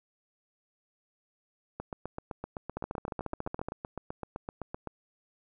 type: two click trains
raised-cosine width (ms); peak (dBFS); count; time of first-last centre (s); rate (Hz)
1; -20 / -22; 14 / 25; 2.77-3.685 / 1.8-4.873; 14.2 / 7.81
effects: none